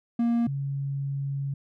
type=tone pair in turn; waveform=triangle / sine; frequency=234.7 / 138.83 Hz; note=A#3 / C#3; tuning=+12 / +3 cents; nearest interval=major sixth; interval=909 cents; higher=first; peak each=-19 / -27 dBFS; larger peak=first; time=0.19-0.47 / 0.47-1.54 s; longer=second; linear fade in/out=5 ms; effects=none